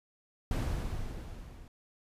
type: noise with level ramp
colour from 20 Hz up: brown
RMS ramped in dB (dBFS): -29 to -50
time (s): 0.51-1.68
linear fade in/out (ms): 2
effects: resampled to 32000 Hz